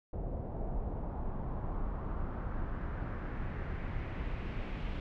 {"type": "noise with low-pass filter sweep", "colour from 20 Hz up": "brown", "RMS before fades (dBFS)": -37, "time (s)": [0.13, 5], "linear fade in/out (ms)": 2, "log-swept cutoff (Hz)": [640, 2900], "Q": 1.9, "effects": []}